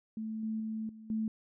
sine tone with level steps, 219.6 Hz, A3, 3 cents flat, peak -35 / -32 / -34 / -47 / -30 dBFS, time 0.17-1.28 s, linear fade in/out 2 ms, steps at 0.43 / 0.6 / 0.89 / 1.1 s, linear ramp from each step 2 ms, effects none

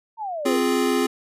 sine exponential sweep, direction down, 926 to 440.3 Hz, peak -26 dBFS, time 0.17-0.6 s, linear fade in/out 50 ms
square chord, F minor, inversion second, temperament equal, 261.6 / 349.2 / 415.3 Hz, C4 / F4 / Ab4, 0 / 0 / 0 cents, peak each -23 / -25 / -24 dBFS, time 0.45-1.07 s, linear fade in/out 10 ms
effects resampled to 32000 Hz

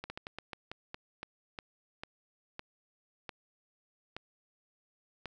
slowing click train, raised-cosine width 0.3 ms, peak -24 dBFS, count 15, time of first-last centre 0.04-5.257 s, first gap 60 ms, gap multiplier 1.25, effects none

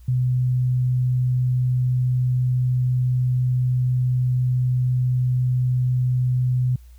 sine tone, 126 Hz, B2, 35 cents sharp, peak -17 dBFS, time 0.08-6.76 s, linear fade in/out 5 ms, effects added 60 Hz sine -42 dBFS peak until 6.98 s + white hiss -61 dBFS RMS until 6.98 s

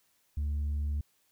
sine tone, 73.3 Hz, D2, 3 cents flat, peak -26 dBFS, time 0.37-1.01 s, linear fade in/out 5 ms, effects tanh soft clip ceiling -28 dBFS + white hiss -71 dBFS RMS until 1.31 s

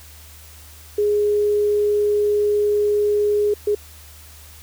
sine tone bursts at uneven times, 415.3 Hz, G#4, in tune, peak -15 dBFS, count 2, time 0.98-3.54 / 3.67-3.75 s, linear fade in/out 5 ms, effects added 76 Hz sine -43 dBFS peak until 4.62 s + white hiss -45 dBFS RMS until 4.62 s

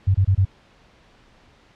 sine tone bursts, 95.9 Hz, G2, 37 cents flat, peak -13 dBFS, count 4, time 0.07-0.452 s, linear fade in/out 10 ms, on 76 ms, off 26 ms, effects pink hiss -54 dBFS RMS until 1.75 s + low-pass 4000 Hz 12 dB/octave

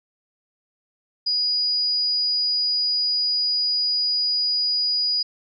sine tone, 4910 Hz, D#8, 24 cents flat, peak -19 dBFS, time 1.26-5.23 s, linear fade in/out 10 ms, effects none

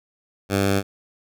10% pulse tone, 98.4 Hz, G2, 7 cents sharp, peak -10 dBFS, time 0.49-0.83 s, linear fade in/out 50 ms, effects none

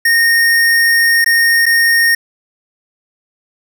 square tone with dropouts, 1847 Hz, A#6, 16 cents flat, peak -9 dBFS, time 0.05-2.15 s, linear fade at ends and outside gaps 5 ms, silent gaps 1.245-1.26 / 1.657-1.663 s, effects 8-bit

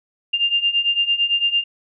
sine beating tone pair, 2794 / 2802.9 Hz, F7 / F7, 0 / +6 cents, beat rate 8.9 Hz, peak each -21 / -18 dBFS, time 0.33-1.64 s, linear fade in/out 10 ms, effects none

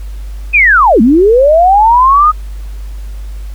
sine linear two-way sweep, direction down then up, 2561 to 207.7 to 1261 Hz, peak -3 dBFS, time 0.53-2.32 s, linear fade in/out 20 ms, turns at 1.01 s, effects added 50 Hz sine -20 dBFS peak until 3.54 s + pink hiss -42 dBFS RMS until 3.54 s

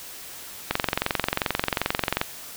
click train, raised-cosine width 0.3 ms, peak -5 dBFS, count 35, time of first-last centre 0.71-2.214 s, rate 22.6 Hz, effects white hiss -40 dBFS RMS until 2.56 s

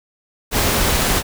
pink noise, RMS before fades -17 dBFS, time 0.51-1.23 s, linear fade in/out 50 ms, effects none

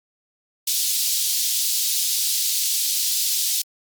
pink high-pass noise, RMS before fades -22 dBFS, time 0.67-3.62 s, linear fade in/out 5 ms, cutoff 3800 Hz, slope 24 dB/octave, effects Opus 48 kbps

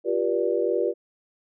sine chord, G dominant seventh, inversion third, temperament equal with one note detuned, 349.2 / 392 / 481.2 / 587.3 Hz, F4 / G4 / B4 / D5, 0 / 0 / -45 / 0 cents, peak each -27 / -26 / -25 / -29 dBFS, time 0.04-0.94 s, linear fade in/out 50 ms, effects none

